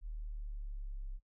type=exponential sweep; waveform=sine; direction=down; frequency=39.08 to 33 Hz; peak=-39 dBFS; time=0.01-1.2 s; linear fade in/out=50 ms; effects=noise-tail reverb RT60 0.1 s tail -21 dB re dry